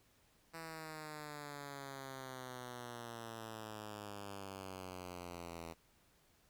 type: exponential sweep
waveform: 5% pulse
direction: down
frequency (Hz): 164.81 to 82.41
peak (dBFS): -35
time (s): 0.53-5.74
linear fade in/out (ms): 20
effects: pink hiss -71 dBFS RMS until 6.49 s